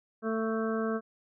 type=harmonic tone with a mistuned harmonic; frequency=222.6 Hz; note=A3; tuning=20 cents sharp; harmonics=1 / 2 / 3 / 5 / 6 / 7; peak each=-31 / -32 / -38 / -40 / -40 / -42 dBFS; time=0.22-1.01 s; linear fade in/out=50 ms; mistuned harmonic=6; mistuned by=-20 cents; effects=none